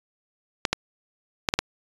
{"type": "clicks", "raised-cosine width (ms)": 0.2, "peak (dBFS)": -3, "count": 5, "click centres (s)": [0.652, 0.73, 1.488, 1.539, 1.59], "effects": ["resampled to 22050 Hz"]}